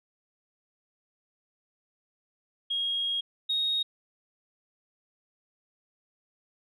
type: tone pair in turn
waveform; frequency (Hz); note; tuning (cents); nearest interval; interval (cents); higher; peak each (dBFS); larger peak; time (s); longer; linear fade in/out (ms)
sine; 3271 / 3744; G#7 / A#7; -27 / +7; major second; 234; second; -26 / -24; second; 2.7-3.21 / 3.49-3.83; first; 10
effects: tanh soft clip ceiling -20 dBFS